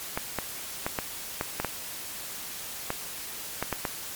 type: clicks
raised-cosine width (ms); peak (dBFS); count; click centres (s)
0.5; -12; 11; 0.175 / 0.387 / 0.865 / 0.988 / 1.411 / 1.6 / 1.647 / 2.904 / 3.626 / 3.727 / 3.852
effects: white hiss -38 dBFS RMS until 4.15 s + MP3 96 kbps